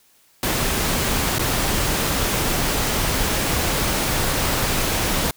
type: noise with dropouts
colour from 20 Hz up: pink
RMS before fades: -21 dBFS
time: 0.43-5.31 s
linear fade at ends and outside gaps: 2 ms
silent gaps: 1.385-1.393 s
effects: white hiss -57 dBFS RMS until 5.36 s